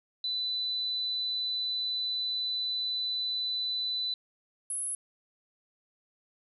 sine tone pair in turn, 3994 / 10663 Hz, B7 / E9, +19 / +19 cents, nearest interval octave + perfect fourth, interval 1700 cents, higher second, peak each -29 / -31 dBFS, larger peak first, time 0.24-4.14 / 4.7-4.95 s, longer first, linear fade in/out 2 ms, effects none

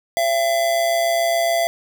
square tone with amplitude modulation, 675 Hz, E5, 41 cents sharp, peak -15 dBFS, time 0.17-1.67 s, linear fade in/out 0 ms, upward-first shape sine, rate 127 Hz, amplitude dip 45%, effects none

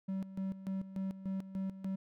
triangle tone with tremolo, 191.7 Hz, G3, 38 cents flat, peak -32 dBFS, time 0.08-1.96 s, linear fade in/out 10 ms, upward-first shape square, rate 3.4 Hz, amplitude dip 75%, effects none

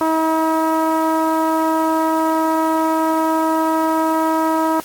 sawtooth tone with low-pass filter, 319.9 Hz, D#4, 48 cents sharp, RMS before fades -17 dBFS, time 0.01-4.8 s, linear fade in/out 0 ms, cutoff 1100 Hz, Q 3.6, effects white hiss -38 dBFS RMS until 4.84 s + AAC 64 kbps

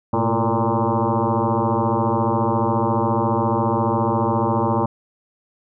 sine tone with frequency modulation, 349.2 Hz, F4, in tune, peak -16 dBFS, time 0.13-4.86 s, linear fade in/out 5 ms, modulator 114 Hz, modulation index 6.3, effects none

